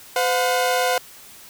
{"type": "tone pair together", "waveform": "sawtooth", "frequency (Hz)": [509.1, 720], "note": ["C5", "F#5"], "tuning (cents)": [-47, -47], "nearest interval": "tritone", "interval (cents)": 600, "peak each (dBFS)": -17, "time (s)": [0.16, 0.98], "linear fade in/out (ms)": 2, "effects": ["white hiss -44 dBFS RMS until 1.49 s"]}